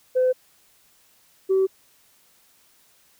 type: tone pair in turn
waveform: sine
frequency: 510 / 382.2 Hz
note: C5 / G4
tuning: -44 / -44 cents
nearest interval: perfect fourth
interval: 500 cents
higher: first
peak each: -15 dBFS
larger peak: neither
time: 0.15-0.33 / 1.49-1.67 s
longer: neither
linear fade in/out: 20 ms
effects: tanh soft clip ceiling -13 dBFS + white hiss -59 dBFS RMS until 3.19 s